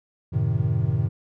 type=chord; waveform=triangle; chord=F# diminished seventh; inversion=none; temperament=equal; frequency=92.5 / 110 / 130.81 / 155.56 Hz; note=F#2 / A2 / C3 / Eb3; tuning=0 / 0 / 0 / 0 cents; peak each=-26 / -22 / -23 / -25 dBFS; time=0.32-1.09 s; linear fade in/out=20 ms; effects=none

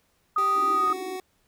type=tone; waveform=sine; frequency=1244.5 Hz; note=D#6; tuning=in tune; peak=-20 dBFS; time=0.36-0.93 s; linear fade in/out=5 ms
type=tone with pitch glide; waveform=25% pulse; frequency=389.8 to 372.8 Hz; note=G4 to F#4; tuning=-10 to +13 cents; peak=-29 dBFS; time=0.38-1.2 s; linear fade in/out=2 ms; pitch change=-77 cents; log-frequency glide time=0.72-0.86 s
type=band-pass noise; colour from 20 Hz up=pink; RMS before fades=-39 dBFS; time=0.55-1.17 s; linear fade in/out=10 ms; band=280 to 390 Hz; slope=96 dB/octave
type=clicks; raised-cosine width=0.5 ms; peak=-28 dBFS; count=2; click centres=0.878 / 0.901 s
effects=pink hiss -68 dBFS RMS until 1.47 s

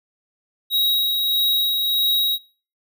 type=tone with tremolo; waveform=square; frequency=3819 Hz; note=A#7; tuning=41 cents sharp; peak=-16 dBFS; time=0.7-2.39 s; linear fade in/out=50 ms; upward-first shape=sine; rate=1.6 Hz; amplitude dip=30%; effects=noise-tail reverb RT60 0.4 s tail -25 dB re dry

